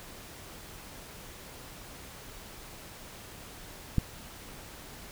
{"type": "click", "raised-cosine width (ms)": 5, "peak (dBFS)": -12, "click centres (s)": 3.983, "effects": ["pink hiss -47 dBFS RMS until 5.11 s"]}